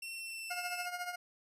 sawtooth tone with pitch glide, 2711 to 2644 Hz, E7 to E7, +48 to +5 cents, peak -38 dBFS, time 0.02-0.86 s, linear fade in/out 5 ms, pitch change -43 cents, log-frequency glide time 0.14-0.72 s
20% pulse tone with tremolo, 713 Hz, F5, 36 cents sharp, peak -30 dBFS, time 0.5-1.16 s, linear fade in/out 10 ms, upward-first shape triangle, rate 14 Hz, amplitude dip 75%
effects resampled to 32000 Hz

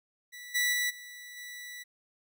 sawtooth tone with level steps, 1962 Hz, B6, 12 cents flat, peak -40 / -22 / -24 / -41 / -38 dBFS, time 0.32-1.84 s, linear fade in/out 20 ms, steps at 0.54 / 0.72 / 0.89 / 1.36 s, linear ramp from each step 20 ms, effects none

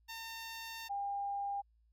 10% pulse / sine tone pair in turn, 908 / 802 Hz, A#5 / G5, -46 / +39 cents, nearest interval major second, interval 215 cents, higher first, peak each -35 / -35 dBFS, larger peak neither, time 0.08-0.89 / 0.89-1.62 s, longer first, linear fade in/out 20 ms, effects added 56 Hz sine -67 dBFS peak until 1.92 s

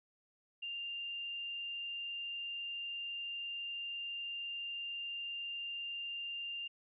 sine tone with frequency modulation, 2794 Hz, F7, in tune, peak -39 dBFS, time 0.62-6.68 s, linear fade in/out 10 ms, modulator 28.1 Hz, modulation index 0.61, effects none

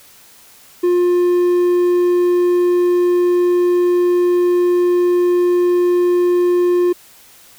triangle tone, 354.2 Hz, F4, 24 cents sharp, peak -9 dBFS, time 0.83-6.93 s, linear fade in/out 10 ms, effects white hiss -45 dBFS RMS until 7.58 s

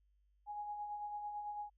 sine tone with tremolo, 830.6 Hz, G#5, in tune, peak -39 dBFS, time 0.46-1.7 s, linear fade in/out 50 ms, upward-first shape sine, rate 9 Hz, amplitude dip 40%, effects added 50 Hz sine -70 dBFS peak until 1.77 s

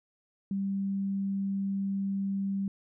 sine tone, 196.2 Hz, G3, 2 cents sharp, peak -28 dBFS, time 0.51-2.68 s, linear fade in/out 2 ms, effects none

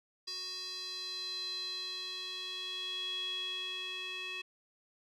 square tone with band-pass filter sweep, 370 Hz, F#4, in tune, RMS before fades -40 dBFS, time 0.27-4.42 s, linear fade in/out 10 ms, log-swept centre 4700 to 2900 Hz, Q 8.7, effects none

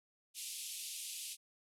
white band-pass noise, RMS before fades -45 dBFS, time 0.34-1.37 s, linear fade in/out 50 ms, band 2500 to 12000 Hz, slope 48 dB/octave, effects none

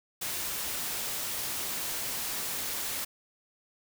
white noise, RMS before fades -34 dBFS, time 0.21-3.05 s, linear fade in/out 10 ms, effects none

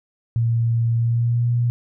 sine tone with pitch glide, 116 to 119.88 Hz, A#2 to A#2, -8 to +49 cents, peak -16 dBFS, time 0.36-1.7 s, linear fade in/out 0 ms, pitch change +57 cents, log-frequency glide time 0.95-1.49 s, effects none

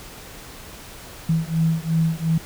sine beating tone pair, 161.1 / 163.9 Hz, E3 / E3, -39 / -10 cents, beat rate 2.8 Hz, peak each -21 dBFS, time 1.29-2.38 s, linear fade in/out 5 ms, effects pink hiss -40 dBFS RMS until 2.45 s

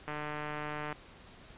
click train, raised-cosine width 0.5 ms, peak -23 dBFS, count 128, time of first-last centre 0.08-0.927 s, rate 150 Hz, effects pink hiss -54 dBFS RMS until 1.57 s + resampled to 8000 Hz

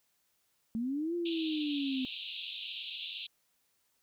sine linear two-way sweep, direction up then down, 218.3 to 349.2 to 255.4 Hz, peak -31 dBFS, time 0.75-2.05 s, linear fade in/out 0 ms, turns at 1.15 s
pink band-pass noise, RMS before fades -42 dBFS, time 1.25-3.27 s, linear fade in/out 10 ms, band 2600 to 4000 Hz, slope 96 dB/octave
effects white hiss -75 dBFS RMS until 4.02 s

